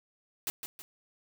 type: noise with echo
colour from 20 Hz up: white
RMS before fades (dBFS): -33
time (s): 0.47-0.5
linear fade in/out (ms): 0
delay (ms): 160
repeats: 2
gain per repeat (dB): -7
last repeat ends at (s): 0.82
effects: none